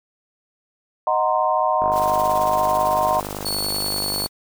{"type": "chord", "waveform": "sine", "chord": "C half-diminished seventh", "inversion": "first", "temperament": "equal", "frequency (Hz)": [622.3, 740, 932.3, 1046.5], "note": ["Eb5", "Gb5", "Bb5", "C6"], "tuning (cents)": [0, 0, 0, 0], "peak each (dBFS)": -22, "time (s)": [1.07, 3.2], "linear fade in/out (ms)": 2}
{"type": "click train", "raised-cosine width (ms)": 1, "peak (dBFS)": -14, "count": 124, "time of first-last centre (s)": [1.82, 4.26], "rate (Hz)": 50.4}
{"type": "noise with tremolo", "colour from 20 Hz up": "white", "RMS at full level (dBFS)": -34, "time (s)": [1.91, 4.29], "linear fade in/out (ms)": 50, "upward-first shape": "sine", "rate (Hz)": 18, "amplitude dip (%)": 55}
{"type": "tone", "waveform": "sawtooth", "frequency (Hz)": 4418, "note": "C#8", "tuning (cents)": -7, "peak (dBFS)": -20, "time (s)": [3.45, 4.27], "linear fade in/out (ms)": 10}
{"effects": []}